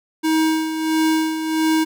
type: tone with tremolo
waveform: square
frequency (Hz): 317.2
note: D#4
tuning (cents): +33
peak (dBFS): -15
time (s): 0.23-1.85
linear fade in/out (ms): 20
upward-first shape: sine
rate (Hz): 1.5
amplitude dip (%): 60
effects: none